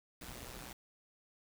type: noise with amplitude modulation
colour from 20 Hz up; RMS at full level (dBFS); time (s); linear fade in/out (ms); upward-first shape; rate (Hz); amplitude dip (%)
pink; -45; 0.21-0.73; 5; sine; 124; 75
effects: none